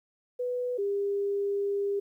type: tone pair in turn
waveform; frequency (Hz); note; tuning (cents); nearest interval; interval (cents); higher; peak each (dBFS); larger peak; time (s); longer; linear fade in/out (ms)
sine; 494.6 / 401.5; B4 / G4; +3 / +41; major third; 362; first; -28 / -26; second; 0.39-0.78 / 0.78-2; second; 10
effects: 11-bit